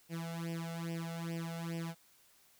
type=tone with flanger; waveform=sawtooth; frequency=166.6 Hz; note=E3; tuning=19 cents sharp; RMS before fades=-40 dBFS; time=0.09-1.95 s; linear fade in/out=50 ms; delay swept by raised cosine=0.37 to 1.47 ms; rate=2.4 Hz; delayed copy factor=+0.95; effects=white hiss -66 dBFS RMS until 2.59 s